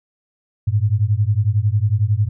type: beating tone pair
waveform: sine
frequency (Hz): 99.6 / 110.6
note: G2 / A2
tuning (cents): +28 / +9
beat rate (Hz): 11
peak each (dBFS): -17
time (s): 0.67-2.29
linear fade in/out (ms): 10
effects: none